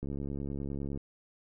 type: click train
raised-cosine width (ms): 3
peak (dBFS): -25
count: 67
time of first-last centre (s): 0.03-0.974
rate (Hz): 69.9
effects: none